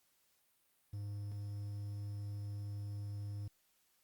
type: tone with quantisation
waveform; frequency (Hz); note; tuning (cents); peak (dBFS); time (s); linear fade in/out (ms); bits
triangle; 102.2; G#2; -27; -38; 0.93-3.48; 5; 11
effects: white hiss -75 dBFS RMS until 4.03 s + Opus 48 kbps